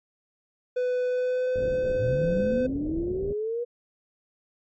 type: tone with pitch glide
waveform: triangle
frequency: 499.1 to 510.2 Hz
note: B4 to C5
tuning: +18 to -44 cents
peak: -21 dBFS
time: 0.76-2.67 s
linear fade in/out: 10 ms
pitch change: +38 cents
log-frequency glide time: 1.08-1.64 s
type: low-pass noise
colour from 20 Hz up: pink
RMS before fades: -35 dBFS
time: 1.55-3.33 s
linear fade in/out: 5 ms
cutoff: 570 Hz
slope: 48 dB/octave
type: linear sweep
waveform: sine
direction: up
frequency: 100.4 to 486.6 Hz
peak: -26 dBFS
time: 1.98-3.65 s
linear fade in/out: 20 ms
effects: MP3 32 kbps